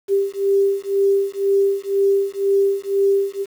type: beating tone pair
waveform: sine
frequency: 394.3 / 396.3 Hz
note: G4 / G4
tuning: +10 / +19 cents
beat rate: 2 Hz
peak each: -18 / -18 dBFS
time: 0.08-3.46 s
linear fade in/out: 50 ms
effects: 7-bit